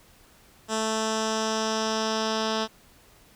10% pulse tone with low-pass filter sweep, 220 Hz, A3, in tune, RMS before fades -27 dBFS, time 0.68-2.68 s, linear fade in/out 50 ms, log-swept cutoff 7400 to 4700 Hz, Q 2.7, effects pink hiss -56 dBFS RMS until 3.35 s

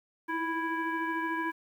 sine tone with frequency modulation, 987.8 Hz, B5, in tune, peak -29 dBFS, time 0.28-1.52 s, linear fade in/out 20 ms, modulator 663 Hz, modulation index 1.3, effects 10-bit

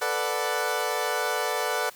20% pulse chord, B minor seventh, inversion third, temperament equal, 440 / 493.9 / 587.3 / 740 Hz, A4 / B4 / D5 / F#5, 0 / 0 / 0 / 0 cents, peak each -26 dBFS, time 0.01-1.9 s, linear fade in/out 10 ms, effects white hiss -50 dBFS RMS until 1.95 s

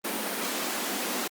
pink high-pass noise, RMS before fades -31 dBFS, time 0.04-1.28 s, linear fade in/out 10 ms, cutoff 190 Hz, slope 96 dB/octave, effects Opus 32 kbps

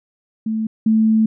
sine tone pair in turn, 220 / 220 Hz, A3 / A3, 0 / 0 cents, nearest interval unison, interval 0 cents, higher neither, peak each -18 / -11 dBFS, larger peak second, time 0.46-0.67 / 0.86-1.26 s, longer second, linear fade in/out 5 ms, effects none

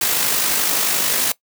white noise with amplitude modulation, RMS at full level -17 dBFS, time 0.01-1.32 s, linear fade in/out 5 ms, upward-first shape sine, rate 51.5 Hz, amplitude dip 35%, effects noise-tail reverb RT60 0.1 s tail -20 dB re dry + high-pass 150 Hz 12 dB/octave

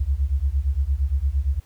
sine beating tone pair, 64.6 / 73.3 Hz, C2 / D2, -21 / -3 cents, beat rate 8.7 Hz, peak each -22 dBFS, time 0-1.6 s, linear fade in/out 10 ms, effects pink hiss -58 dBFS RMS until 1.65 s

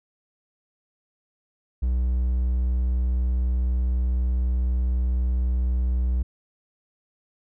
triangle tone, 62 Hz, B1, 7 cents sharp, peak -18 dBFS, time 1.82-6.23 s, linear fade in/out 10 ms, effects none

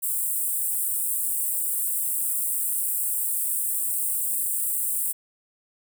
pink high-pass noise, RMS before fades -26 dBFS, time 0.02-5.13 s, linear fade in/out 20 ms, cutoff 8000 Hz, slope 96 dB/octave, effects none

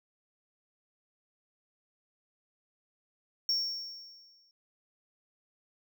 triangle tone with exponential decay, 5490 Hz, F8, 31 cents flat, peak -24 dBFS, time 3.49-4.51 s, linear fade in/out 1 ms, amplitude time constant 220 ms, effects none

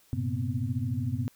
sine tone cluster, 97.8 / 116.6 / 130.5 / 238.5 / 254.2 Hz, G2 / A#2 / C3 / A#3 / C4, -4 / +1 / -4 / +40 / -50 cents, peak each -33 / -32 / -33 / -38 / -36 dBFS, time 0.13-1.28 s, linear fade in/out 0 ms, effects white hiss -62 dBFS RMS until 1.35 s

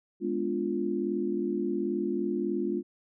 sine chord, G# diminished seventh, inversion none, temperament equal with one note detuned, 207.7 / 246.9 / 290.5 / 349.2 Hz, G#3 / B3 / D4 / F4, 0 / 0 / -19 / 0 cents, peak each -33 / -35 / -34 / -30 dBFS, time 0.2-2.83 s, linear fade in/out 50 ms, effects none

